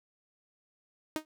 sawtooth tone with exponential decay, 311.1 Hz, D#4, in tune, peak -23 dBFS, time 1.16-1.25 s, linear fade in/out 0 ms, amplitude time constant 19 ms, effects none

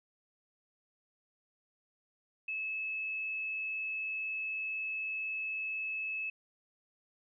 sine tone, 2598 Hz, E7, 26 cents flat, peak -34 dBFS, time 2.48-6.3 s, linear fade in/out 5 ms, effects none

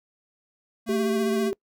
square tone with vibrato, 223.4 Hz, A3, 27 cents sharp, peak -25 dBFS, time 0.86-1.52 s, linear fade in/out 50 ms, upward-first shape sine, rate 15 Hz, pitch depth 31 cents each way
sine tone with tremolo, 392 Hz, G4, in tune, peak -23 dBFS, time 0.89-1.53 s, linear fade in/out 0 ms, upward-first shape sine, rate 19 Hz, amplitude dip 35%
effects noise-tail reverb RT60 0.1 s tail -25 dB re dry

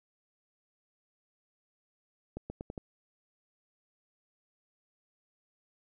accelerating click train, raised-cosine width 2 ms, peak -25 dBFS, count 5, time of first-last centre 2.37-2.778 s, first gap 130 ms, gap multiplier 0.84, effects none

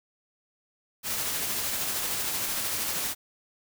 white noise with tremolo, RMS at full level -29 dBFS, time 1.03-3.15 s, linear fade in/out 50 ms, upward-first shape sine, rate 13 Hz, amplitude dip 25%, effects none

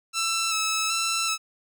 10% pulse tone with vibrato, 1318.5 Hz, E6, in tune, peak -15 dBFS, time 0.13-1.38 s, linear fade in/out 50 ms, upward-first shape square, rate 1.3 Hz, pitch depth 22 cents each way, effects none

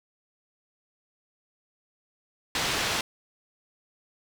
white low-pass noise, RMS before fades -28 dBFS, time 2.55-3.01 s, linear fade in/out 2 ms, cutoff 4400 Hz, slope 12 dB/octave, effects none

